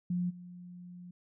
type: tone with level steps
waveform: sine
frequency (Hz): 177.7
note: F3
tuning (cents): +30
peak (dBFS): -29 / -45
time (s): 0.1-1.11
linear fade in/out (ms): 5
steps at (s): 0.29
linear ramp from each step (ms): 20
effects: none